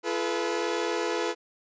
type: tone cluster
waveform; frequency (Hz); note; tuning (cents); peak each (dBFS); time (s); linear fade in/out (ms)
sawtooth; 341.1 / 429 / 490; F4 / A4 / B4; -41 / -44 / -14; -27; 0.03-1.35; 50
effects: resampled to 16000 Hz